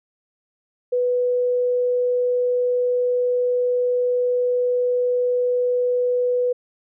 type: tone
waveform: sine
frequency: 493.9 Hz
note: B4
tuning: in tune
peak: -17 dBFS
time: 0.92-6.53 s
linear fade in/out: 10 ms
effects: none